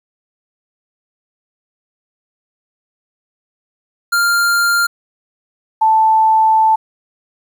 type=tone pair in turn; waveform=square / sine; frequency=1396.9 / 880 Hz; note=F6 / A5; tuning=0 / 0 cents; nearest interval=minor sixth; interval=800 cents; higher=first; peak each=-12 / -8 dBFS; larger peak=second; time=4.12-4.87 / 5.81-6.76 s; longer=second; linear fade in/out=10 ms; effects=8-bit